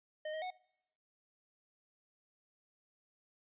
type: tone with pitch steps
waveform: square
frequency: 616 / 629 / 735 Hz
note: D#5 / D#5 / F#5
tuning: -17 / +19 / -12 cents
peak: -39 dBFS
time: 0.25-0.505 s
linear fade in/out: 5 ms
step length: 85 ms
effects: noise-tail reverb RT60 0.8 s tail -24 dB re dry + resampled to 8000 Hz